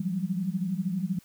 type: tone cluster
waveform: sine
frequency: 169.7 / 185.9 / 198.4 Hz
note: F3 / F#3 / G3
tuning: -49 / +8 / +21 cents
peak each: -32 / -30 / -32 dBFS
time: 0-1.19 s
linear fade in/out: 5 ms
effects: white hiss -59 dBFS RMS until 1.24 s